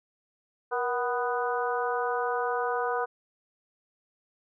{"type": "harmonic tone with a mistuned harmonic", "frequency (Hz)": 247.7, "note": "B3", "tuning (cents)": 5, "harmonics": [2, 3, 4, 5, 6], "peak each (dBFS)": [-30, -32, -33, -34, -35], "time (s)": [0.71, 3.06], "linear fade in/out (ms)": 20, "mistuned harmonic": 2, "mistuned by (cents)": -59, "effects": []}